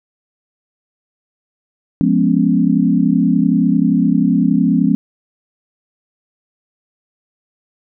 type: chord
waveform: sine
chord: C# dominant seventh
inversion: first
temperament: equal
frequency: 174.61 / 207.7 / 246.9 / 277.2 Hz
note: E#3 / G#3 / B3 / C#4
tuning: 0 / 0 / 0 / 0 cents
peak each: -16 dBFS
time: 2.01-4.95 s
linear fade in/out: 0 ms
effects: none